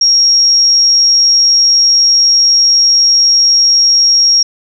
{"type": "tone", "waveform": "sine", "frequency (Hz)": 5588, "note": "F8", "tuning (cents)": 0, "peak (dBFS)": -5, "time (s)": [0.01, 4.43], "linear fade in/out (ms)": 5, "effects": []}